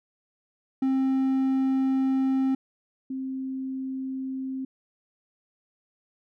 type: tone pair in turn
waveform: triangle / sine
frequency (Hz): 265.3 / 263.8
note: C4 / C4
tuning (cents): +24 / +14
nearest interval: unison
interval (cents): 10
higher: first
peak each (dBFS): -19 / -29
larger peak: first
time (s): 0.82-2.55 / 3.1-4.65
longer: first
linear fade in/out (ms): 5
effects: none